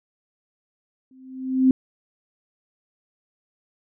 sine tone with exponential growth, 260.5 Hz, C4, 7 cents flat, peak -10 dBFS, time 1.11-1.71 s, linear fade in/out 2 ms, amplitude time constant 130 ms, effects none

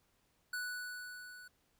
square tone with level ramp, 1480 Hz, F#6, in tune, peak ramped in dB -37 to -52 dBFS, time 0.53-1.48 s, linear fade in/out 5 ms, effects pink hiss -75 dBFS RMS until 1.79 s

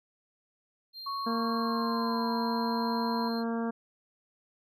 triangle tone, 4186 Hz, C8, in tune, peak -39 dBFS, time 0.93-3.44 s, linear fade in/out 50 ms
sine tone with pitch glide, 1109 to 982.3 Hz, C#6 to B5, 0 to -10 cents, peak -32 dBFS, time 1.06-3.29 s, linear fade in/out 10 ms, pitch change -210 cents, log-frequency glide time 1.59-2.31 s
harmonic tone, 230.1 Hz, A#3, 22 cents flat, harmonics 1 / 2 / 3 / 4 / 5 / 6 / 7, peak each -30 / -36 / -40 / -42 / -44 / -46 / -47 dBFS, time 1.26-3.71 s, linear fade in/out 10 ms
effects none

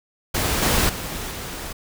pink noise with level steps, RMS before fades -22 / -19 / -30 / -32 dBFS, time 0.34-1.73 s, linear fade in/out 10 ms, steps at 0.62 / 0.89 / 1.31 s, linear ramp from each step 5 ms, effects none

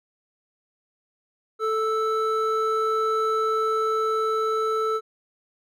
triangle tone pair together, 439.6 / 1318.5 Hz, A4 / E6, -2 / 0 cents, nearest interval octave + perfect fifth, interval 1902 cents, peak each -22 / -22 dBFS, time 1.59-5.01 s, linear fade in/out 50 ms, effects none

